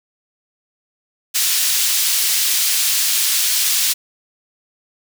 pink high-pass noise, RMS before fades -17 dBFS, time 1.34-3.94 s, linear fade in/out 20 ms, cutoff 3700 Hz, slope 12 dB/octave, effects none

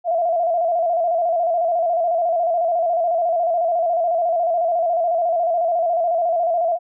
sine tone with vibrato, 681 Hz, F5, 44 cents flat, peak -16 dBFS, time 0.04-6.79 s, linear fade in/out 50 ms, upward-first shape square, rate 14 Hz, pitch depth 61 cents each way, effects none

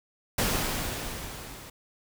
pink noise with level ramp, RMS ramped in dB -25 to -45 dBFS, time 0.38-1.7 s, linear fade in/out 5 ms, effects none

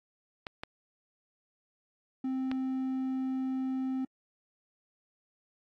clicks, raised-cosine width 0.3 ms, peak -21 dBFS, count 3, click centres 0.468 / 0.635 / 2.515 s
triangle tone, 261.8 Hz, C4, 1 cent sharp, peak -28 dBFS, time 2.24-4.05 s, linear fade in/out 5 ms
effects AAC 48 kbps

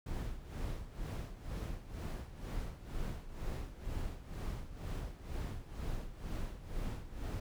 brown noise with tremolo, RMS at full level -38 dBFS, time 0.06-7.4 s, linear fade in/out 5 ms, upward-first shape sine, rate 2.1 Hz, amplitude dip 75%, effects none

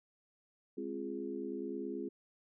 harmonic tone with a mistuned harmonic, 69.3 Hz, C#2, in tune, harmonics 3 / 4 / 5 / 6, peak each -46 / -42 / -42 / -43 dBFS, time 0.77-2.09 s, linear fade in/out 10 ms, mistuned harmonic 4, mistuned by -76 cents, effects none

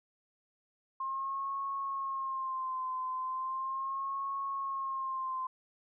sine tone with vibrato, 1063 Hz, C6, 27 cents sharp, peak -33 dBFS, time 1-5.47 s, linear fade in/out 5 ms, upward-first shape sine, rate 0.37 Hz, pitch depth 55 cents each way, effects none

